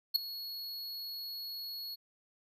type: tone with ADSR envelope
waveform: square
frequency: 4343 Hz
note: C#8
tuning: 36 cents flat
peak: -22 dBFS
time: 0.14-1.96 s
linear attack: 19 ms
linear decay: 4 ms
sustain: -18 dB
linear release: 23 ms
effects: none